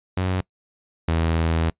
sawtooth tone pair in turn, 92.5 / 81.87 Hz, F#2 / E2, 0 / -11 cents, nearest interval major second, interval 211 cents, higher first, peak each -17 / -15 dBFS, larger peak second, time 0.17-0.41 / 1.08-1.7 s, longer second, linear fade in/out 5 ms, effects noise-tail reverb RT60 0.1 s tail -24 dB re dry + resampled to 8000 Hz

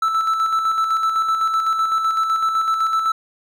triangle tone with tremolo, 1318.5 Hz, E6, in tune, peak -13 dBFS, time 0.02-3.12 s, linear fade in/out 5 ms, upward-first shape square, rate 7.9 Hz, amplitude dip 40%, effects none

